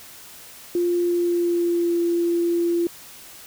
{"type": "tone with pitch glide", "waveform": "sine", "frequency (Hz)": [349.2, 342.6], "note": ["F4", "F4"], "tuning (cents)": [0, -33], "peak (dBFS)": -18, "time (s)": [0.75, 2.87], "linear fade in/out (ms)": 2, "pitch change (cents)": -33, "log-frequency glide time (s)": [0.99, 1.98], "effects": ["white hiss -43 dBFS RMS until 3.46 s"]}